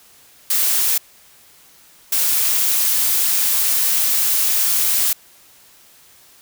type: noise bursts at uneven times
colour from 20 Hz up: blue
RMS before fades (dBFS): -17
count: 2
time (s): 0.5-0.98 / 2.12-5.13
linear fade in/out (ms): 5
effects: white hiss -49 dBFS RMS until 6.41 s